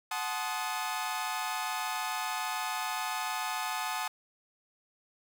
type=chord; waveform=sawtooth; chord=F# diminished seventh; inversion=none; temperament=equal with one note detuned; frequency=740 / 866.9 / 1046.5 / 1244.5 Hz; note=F#5 / A5 / C6 / Eb6; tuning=0 / -26 / 0 / 0 cents; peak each=-34 / -32 / -37 / -34 dBFS; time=0.11-4.08 s; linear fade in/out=5 ms; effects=none